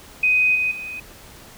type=tone with level steps; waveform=sine; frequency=2504 Hz; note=D#7; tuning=10 cents sharp; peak=-14 / -18 / -29 dBFS; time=0.23-1 s; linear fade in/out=5 ms; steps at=0.55 / 0.71 s; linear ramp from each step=5 ms; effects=pink hiss -44 dBFS RMS until 1.57 s